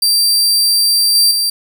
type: tone with level steps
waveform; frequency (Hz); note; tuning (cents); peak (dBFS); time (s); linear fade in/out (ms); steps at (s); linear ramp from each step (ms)
sawtooth; 4699; D8; 0; -7 / -5 / -10; 0.02-1.5; 5; 1.15 / 1.31; 2
effects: none